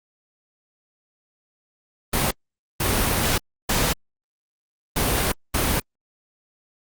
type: noise bursts at uneven times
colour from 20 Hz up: pink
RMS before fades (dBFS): -21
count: 5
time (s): 2.13-2.31 / 2.8-3.38 / 3.69-3.93 / 4.96-5.32 / 5.54-5.8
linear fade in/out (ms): 5
effects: Opus 32 kbps